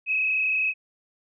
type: tone with frequency modulation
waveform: sine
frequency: 2559 Hz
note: D#7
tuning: 48 cents sharp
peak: -21 dBFS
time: 0.06-0.74 s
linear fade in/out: 50 ms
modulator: 32.2 Hz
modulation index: 1.6
effects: none